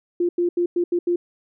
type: tone bursts at uneven times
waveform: sine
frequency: 349.2 Hz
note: F4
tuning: in tune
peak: -17 dBFS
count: 6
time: 0.2-0.29 / 0.38-0.49 / 0.57-0.66 / 0.76-0.84 / 0.92-0.99 / 1.07-1.16 s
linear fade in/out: 5 ms
effects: none